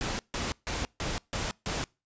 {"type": "noise bursts", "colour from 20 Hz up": "pink", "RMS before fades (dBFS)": -32, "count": 6, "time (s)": [0.01, 1.84], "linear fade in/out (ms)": 0, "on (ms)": 180, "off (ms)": 150, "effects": ["noise-tail reverb RT60 0.3 s tail -26 dB re dry", "resampled to 16000 Hz"]}